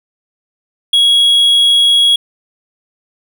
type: tone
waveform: triangle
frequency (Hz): 3322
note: G#7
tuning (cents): 0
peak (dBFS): -5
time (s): 0.93-2.16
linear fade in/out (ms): 5
effects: none